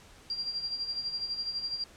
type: tone with tremolo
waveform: sine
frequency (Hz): 4755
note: D8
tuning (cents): +21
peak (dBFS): -29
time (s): 0.3-1.84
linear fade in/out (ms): 2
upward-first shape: sine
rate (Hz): 12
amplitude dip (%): 65
effects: pink hiss -55 dBFS RMS until 1.96 s + low-pass 9000 Hz 12 dB/octave